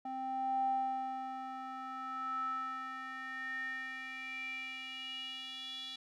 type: tone with band-pass filter sweep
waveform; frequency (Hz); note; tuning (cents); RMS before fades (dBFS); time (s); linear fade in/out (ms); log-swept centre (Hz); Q
square; 261.6; C4; 0; -40; 0.05-5.96; 5; 660 to 3600; 8.5
effects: none